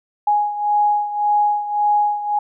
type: beating tone pair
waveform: sine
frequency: 830.6 / 832.4 Hz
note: G#5 / G#5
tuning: 0 / +4 cents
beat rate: 1.8 Hz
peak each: -16 / -21 dBFS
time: 0.27-2.39 s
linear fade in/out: 5 ms
effects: none